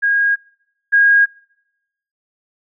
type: tone pair in turn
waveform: sine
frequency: 1634 / 1634 Hz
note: G#6 / G#6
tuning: -29 / -29 cents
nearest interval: unison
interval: 0 cents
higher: neither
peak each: -12 / -8 dBFS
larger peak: second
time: 0.02-0.36 / 0.92-1.26 s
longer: neither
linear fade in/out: 20 ms
effects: noise-tail reverb RT60 0.9 s tail -26 dB re dry